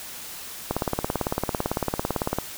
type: click train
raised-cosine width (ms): 1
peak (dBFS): -9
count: 31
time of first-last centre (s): 0.71-2.386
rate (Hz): 17.9
effects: white hiss -38 dBFS RMS until 2.57 s